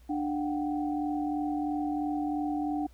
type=tone cluster; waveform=sine; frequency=296.9 / 727 / 770 Hz; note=D4 / F#5 / G5; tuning=+19 / -31 / -31 cents; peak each=-29 / -37 / -37 dBFS; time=0.09-2.87 s; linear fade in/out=10 ms; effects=added 60 Hz sine -52 dBFS peak until 2.93 s + pink hiss -65 dBFS RMS until 2.93 s